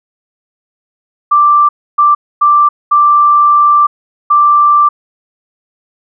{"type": "tone bursts at uneven times", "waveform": "sine", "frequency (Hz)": 1176, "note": "D6", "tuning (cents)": 2, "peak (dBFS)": -4, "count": 5, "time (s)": [[1.31, 1.69], [1.98, 2.15], [2.41, 2.69], [2.91, 3.87], [4.3, 4.89]], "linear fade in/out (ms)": 10, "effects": []}